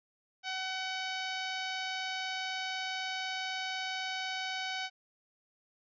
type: tone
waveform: 10% pulse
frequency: 754 Hz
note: F#5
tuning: 32 cents sharp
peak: -26 dBFS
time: 0.43-4.9 s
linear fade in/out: 50 ms
effects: resampled to 16000 Hz